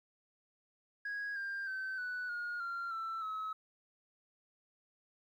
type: tone with pitch steps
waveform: sine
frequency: 1653 / 1594.8 / 1538.7 / 1484.6 / 1432.4 / 1382 / 1333.4 / 1286.5 Hz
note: G#6 / G6 / G6 / F#6 / F6 / F6 / E6 / E6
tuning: -9 / +29 / -33 / +5 / +43 / -19 / +19 / -43 cents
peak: -35 dBFS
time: 1.05-3.53 s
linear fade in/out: 5 ms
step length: 310 ms
effects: tanh soft clip ceiling -35 dBFS + 12-bit